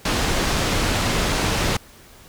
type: low-pass noise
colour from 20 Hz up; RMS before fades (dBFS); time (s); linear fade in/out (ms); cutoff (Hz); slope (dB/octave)
pink; -21; 0.05-1.77; 5; 7000; 12
effects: pink hiss -47 dBFS RMS until 2.28 s